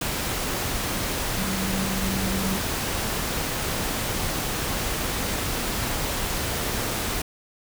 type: tone in noise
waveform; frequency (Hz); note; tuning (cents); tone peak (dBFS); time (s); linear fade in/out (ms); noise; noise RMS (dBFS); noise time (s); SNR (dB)
sine; 191.5; G3; -40; -27; 1.37-2.57; 5; pink; -27; 0.01-7.22; -3
effects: none